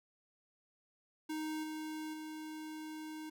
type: tone with level steps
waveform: square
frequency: 311.1 Hz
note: D#4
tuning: in tune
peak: -38 / -41 / -44 dBFS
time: 1.29-3.3 s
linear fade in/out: 10 ms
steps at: 1.63 / 2.13 s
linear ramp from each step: 10 ms
effects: none